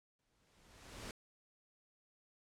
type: noise with exponential growth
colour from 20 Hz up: pink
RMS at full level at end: -45 dBFS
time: 0.19-1.11 s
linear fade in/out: 1 ms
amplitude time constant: 200 ms
effects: low-pass 9000 Hz 12 dB/octave